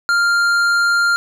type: tone with tanh clipping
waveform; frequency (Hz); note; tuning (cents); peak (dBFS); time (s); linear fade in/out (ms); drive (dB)
triangle; 1396.9; F6; 0; -14; 0.09-1.16; 0; 15
effects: none